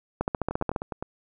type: two click trains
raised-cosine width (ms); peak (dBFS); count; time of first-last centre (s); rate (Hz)
1; -11 / -17; 9 / 6; 0.21-0.762 / 0.51-1.025; 14.5 / 9.7
effects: none